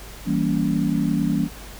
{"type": "chord", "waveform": "sine", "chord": "E diminished seventh", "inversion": "none", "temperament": "equal with one note detuned", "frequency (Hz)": [164.81, 196, 233.1, 282.7], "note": ["E3", "G3", "Bb3", "Db4"], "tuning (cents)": [0, 0, 0, 34], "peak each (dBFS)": -24, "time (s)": [0.25, 1.49], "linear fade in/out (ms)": 50, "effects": ["added 50 Hz sine -40 dBFS peak until 1.79 s", "pink hiss -41 dBFS RMS until 1.79 s"]}